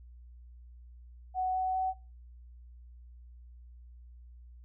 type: tone with pitch steps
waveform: sine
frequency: 744 / 748.3 / 752.6 Hz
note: F#5 / F#5 / F#5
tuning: +9 / +19 / +29 cents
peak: -28 dBFS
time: 1.34-1.94 s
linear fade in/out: 50 ms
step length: 200 ms
effects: noise-tail reverb RT60 0.3 s tail -24 dB re dry + added 60 Hz sine -49 dBFS peak until 4.64 s